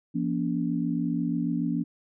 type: tone cluster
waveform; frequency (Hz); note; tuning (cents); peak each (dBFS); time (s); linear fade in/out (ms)
sine; 171 / 238.6 / 285.2; F3 / A#3 / C#4; -36 / +41 / +49; -29; 0.14-1.84; 20
effects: none